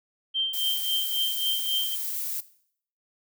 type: tone with tremolo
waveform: sine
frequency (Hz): 3142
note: G7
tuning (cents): +3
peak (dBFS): -22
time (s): 0.34-1.96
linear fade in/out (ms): 20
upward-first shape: triangle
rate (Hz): 3.7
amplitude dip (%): 75
type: noise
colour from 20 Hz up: violet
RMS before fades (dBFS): -31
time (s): 0.53-2.41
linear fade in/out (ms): 10
effects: noise-tail reverb RT60 0.6 s tail -17 dB re dry